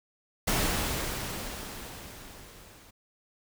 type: noise with level ramp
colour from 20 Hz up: pink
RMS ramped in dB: -26 to -54 dBFS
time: 0.47-2.91 s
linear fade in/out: 10 ms
effects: none